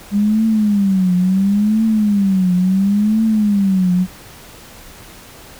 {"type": "tone with vibrato", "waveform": "sine", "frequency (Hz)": 200, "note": "G3", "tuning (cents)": 35, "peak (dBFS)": -11, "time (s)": [0.11, 4.07], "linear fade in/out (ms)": 50, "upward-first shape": "triangle", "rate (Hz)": 0.72, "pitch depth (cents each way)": 200, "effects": ["pink hiss -39 dBFS RMS until 5.59 s"]}